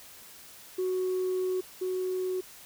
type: tone pair in turn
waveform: sine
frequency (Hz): 370 / 370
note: F#4 / F#4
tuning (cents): 0 / 0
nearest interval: unison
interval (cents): 0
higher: neither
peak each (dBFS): -25 / -27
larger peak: first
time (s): 0.78-1.61 / 1.81-2.41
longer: first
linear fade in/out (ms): 10
effects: tanh soft clip ceiling -24 dBFS + white hiss -50 dBFS RMS until 2.65 s